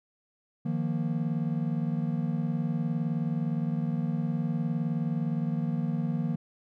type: chord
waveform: triangle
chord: Eb suspended second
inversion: none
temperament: just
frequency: 155.56 / 175.01 / 233.3 Hz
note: Eb3 / F3 / Bb3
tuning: 0 / +4 / +2 cents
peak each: -28 / -30 / -30 dBFS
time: 0.65-6.36 s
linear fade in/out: 10 ms
effects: none